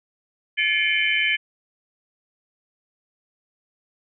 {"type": "tone cluster", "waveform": "sine", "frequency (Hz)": [1722, 2129, 2292, 2393, 3042], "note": ["A6", "C7", "D7", "D7", "F#7"], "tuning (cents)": [-38, 30, -43, 32, 47], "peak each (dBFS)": -25, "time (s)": [0.57, 1.37], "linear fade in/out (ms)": 20, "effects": []}